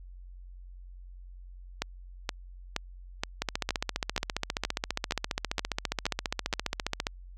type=two click trains; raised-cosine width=0.2 ms; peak=-11 / -11 dBFS; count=55 / 11; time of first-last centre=3.42-7.069 / 1.82-6.537 s; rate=14.8 / 2.12 Hz; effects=added 45 Hz sine -44 dBFS peak until 7.37 s